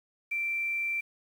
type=tone with quantisation; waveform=sine; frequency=2349 Hz; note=D7; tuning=in tune; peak=-28 dBFS; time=0.31-1.01 s; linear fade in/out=10 ms; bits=9; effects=none